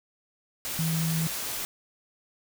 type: tone in noise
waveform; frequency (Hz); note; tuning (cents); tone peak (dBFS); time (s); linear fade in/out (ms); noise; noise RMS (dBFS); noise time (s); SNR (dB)
sine; 162.1; E3; -29; -25; 0.79-1.27; 0; white; -33; 0.65-1.65; +5
effects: none